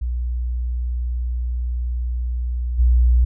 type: tone with level steps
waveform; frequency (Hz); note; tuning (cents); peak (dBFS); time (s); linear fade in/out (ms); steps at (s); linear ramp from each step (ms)
sine; 60.6; B1; -32; -20 / -11; 0.01-3.25; 10; 2.78; 20
effects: none

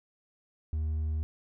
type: tone with hard clipping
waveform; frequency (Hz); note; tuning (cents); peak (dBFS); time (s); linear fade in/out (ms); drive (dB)
sine; 77.78; D#2; 0; -29; 0.73-1.23; 0; 2
effects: none

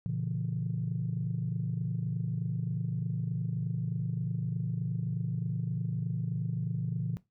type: chord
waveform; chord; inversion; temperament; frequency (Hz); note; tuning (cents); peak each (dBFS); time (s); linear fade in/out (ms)
sine; A# diminished; none; just; 116.54 / 139.85 / 167.82; A#2 / C#3 / E3; 0 / +16 / +31; -34; 0.06-7.17; 0
effects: noise-tail reverb RT60 0.2 s tail -18 dB re dry + tanh soft clip ceiling -22 dBFS

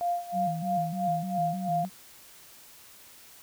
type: tone with tremolo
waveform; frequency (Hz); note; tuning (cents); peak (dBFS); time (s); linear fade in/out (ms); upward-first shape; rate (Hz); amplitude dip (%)
sine; 699; F5; +1; -24; 0.01-1.85; 0; sine; 3; 85
type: tone with vibrato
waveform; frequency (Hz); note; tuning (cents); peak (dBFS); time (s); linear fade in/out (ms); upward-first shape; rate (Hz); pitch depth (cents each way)
sine; 174.61; F3; 0; -31; 0.32-1.9; 50; square; 3.3; 120
effects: white hiss -52 dBFS RMS until 3.42 s

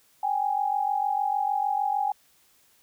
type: tone pair together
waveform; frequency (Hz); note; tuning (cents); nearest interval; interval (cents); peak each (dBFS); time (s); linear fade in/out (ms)
sine; 783.4 / 830; G5 / G#5; -1 / -1; minor second; 100; -27 / -25; 0.23-2.12; 5
effects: white hiss -62 dBFS RMS until 2.82 s

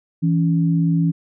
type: tone pair together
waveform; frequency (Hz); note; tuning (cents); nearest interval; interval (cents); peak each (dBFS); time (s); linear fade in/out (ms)
sine; 164.81 / 281.5; E3 / C#4; 0 / +27; major sixth; 927; -15 / -22; 0.22-1.12; 20
effects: none

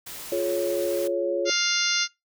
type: noise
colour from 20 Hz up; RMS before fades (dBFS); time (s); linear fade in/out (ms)
white; -38; 0.06-1.08; 10
type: chord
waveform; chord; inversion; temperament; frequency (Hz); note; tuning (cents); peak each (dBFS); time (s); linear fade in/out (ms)
sine; Db major; first; equal with one note detuned; 349.2 / 422.6 / 554.4; F4 / Ab4 / Db5; 0 / +30 / 0; -27 / -30 / -25; 0.32-1.5; 2
type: harmonic tone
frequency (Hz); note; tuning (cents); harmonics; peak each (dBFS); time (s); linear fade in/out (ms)
700; F5; +4; 2 / 3 / 4 / 5 / 6 / 7 / 8 / 9; -30 / -30 / -30 / -30 / -30 / -30 / -30 / -30; 1.45-2.08; 50
effects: noise-tail reverb RT60 0.2 s tail -21 dB re dry

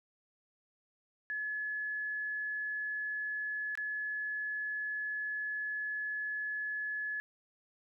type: tone with dropouts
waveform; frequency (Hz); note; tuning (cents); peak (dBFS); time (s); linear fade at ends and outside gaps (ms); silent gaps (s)
sine; 1707; G#6; +47; -34; 1.3-7.2; 0; 3.753-3.775
effects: none

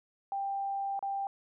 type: tone with dropouts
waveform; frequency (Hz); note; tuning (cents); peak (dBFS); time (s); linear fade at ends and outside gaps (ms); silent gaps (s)
sine; 790; G5; +13; -31; 0.32-1.27; 1; 0.992-1.026
effects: none

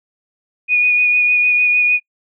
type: tone with vibrato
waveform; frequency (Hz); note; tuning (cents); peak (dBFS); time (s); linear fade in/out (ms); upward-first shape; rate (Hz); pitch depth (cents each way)
sine; 2463; D#7; -18; -10; 0.68-2; 50; sine; 6.6; 15
effects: noise-tail reverb RT60 0.1 s tail -24 dB re dry

